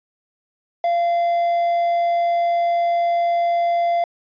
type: tone with quantisation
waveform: triangle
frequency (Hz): 688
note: F5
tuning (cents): -26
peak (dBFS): -14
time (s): 0.84-4.04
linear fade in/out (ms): 2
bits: 7
effects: resampled to 11025 Hz